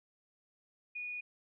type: tone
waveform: sine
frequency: 2459 Hz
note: D#7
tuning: 21 cents flat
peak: -38 dBFS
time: 0.95-1.21 s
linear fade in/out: 10 ms
effects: none